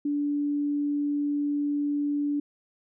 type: tone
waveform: sine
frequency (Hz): 290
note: D4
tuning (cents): -22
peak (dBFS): -24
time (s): 0.05-2.4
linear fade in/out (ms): 5
effects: none